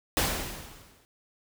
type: noise with exponential decay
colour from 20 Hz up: pink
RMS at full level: -23 dBFS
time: 0.17-1.05 s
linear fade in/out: 0 ms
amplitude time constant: 190 ms
effects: none